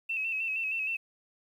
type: tone with vibrato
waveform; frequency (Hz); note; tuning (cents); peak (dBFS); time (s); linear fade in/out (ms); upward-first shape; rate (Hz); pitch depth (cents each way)
sine; 2622; E7; -10; -29; 0.09-0.97; 10; square; 6.4; 44
effects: 10-bit